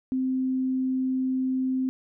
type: tone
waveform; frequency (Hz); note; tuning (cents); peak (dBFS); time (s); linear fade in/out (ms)
sine; 259.8; C4; -12; -23; 0.12-1.89; 0
effects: none